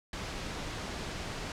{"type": "noise", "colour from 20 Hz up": "pink", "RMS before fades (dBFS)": -38, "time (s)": [0.13, 1.52], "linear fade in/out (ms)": 2, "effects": ["low-pass 6000 Hz 12 dB/octave"]}